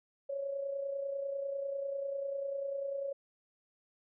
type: tone with amplitude modulation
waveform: sine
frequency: 554.4 Hz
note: C#5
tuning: in tune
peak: -32 dBFS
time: 0.29-3.13 s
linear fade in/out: 10 ms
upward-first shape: sine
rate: 30.1 Hz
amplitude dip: 50%
effects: none